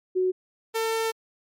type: tone pair in turn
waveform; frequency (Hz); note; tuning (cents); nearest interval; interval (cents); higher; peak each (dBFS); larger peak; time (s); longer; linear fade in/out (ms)
sine / sawtooth; 370 / 449.1; F#4 / A4; 0 / +35; minor third; 335; second; -20; neither; 0.15-0.32 / 0.74-1.12; second; 20
effects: MP3 64 kbps